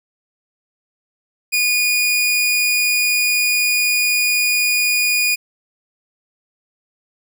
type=tone; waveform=sawtooth; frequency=2452 Hz; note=D#7; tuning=26 cents flat; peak=-11 dBFS; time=1.52-5.36 s; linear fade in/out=20 ms; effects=none